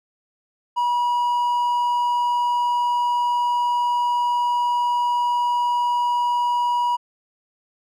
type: tone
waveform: triangle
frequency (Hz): 967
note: B5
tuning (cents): -37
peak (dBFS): -16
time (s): 0.76-6.97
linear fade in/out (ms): 20
effects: none